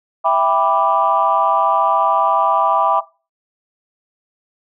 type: chord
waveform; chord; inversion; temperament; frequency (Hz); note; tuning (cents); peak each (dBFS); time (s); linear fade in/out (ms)
sine; E minor seventh; none; equal with one note detuned; 659.3 / 793.6 / 987.8 / 1174.7; E5 / G5 / B5 / D6; 0 / +21 / 0 / 0; -17; 0.24-3.01; 20
effects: noise-tail reverb RT60 0.3 s tail -18 dB re dry + tanh soft clip ceiling -2 dBFS